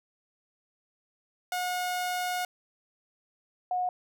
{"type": "tone pair in turn", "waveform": ["sawtooth", "sine"], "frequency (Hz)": [723, 726.7], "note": ["F#5", "F#5"], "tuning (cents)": [-40, -31], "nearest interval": "unison", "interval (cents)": 9, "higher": "second", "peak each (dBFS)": [-25, -26], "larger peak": "first", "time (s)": [[1.52, 2.45], [3.71, 3.89]], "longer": "first", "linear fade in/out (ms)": 2, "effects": []}